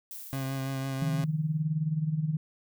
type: noise with exponential decay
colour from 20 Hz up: violet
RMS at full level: -40 dBFS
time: 0.11-1.63 s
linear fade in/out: 1 ms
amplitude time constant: 330 ms
type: tone with vibrato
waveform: 30% pulse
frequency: 134.5 Hz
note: C3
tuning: 48 cents sharp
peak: -28 dBFS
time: 0.33-1.24 s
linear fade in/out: 0 ms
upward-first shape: triangle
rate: 6 Hz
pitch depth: 24 cents each way
type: tone with tremolo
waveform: sine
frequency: 155.56 Hz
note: D#3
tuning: in tune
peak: -23 dBFS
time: 1.02-2.37 s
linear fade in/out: 2 ms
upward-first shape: sine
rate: 19 Hz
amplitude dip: 70%
effects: none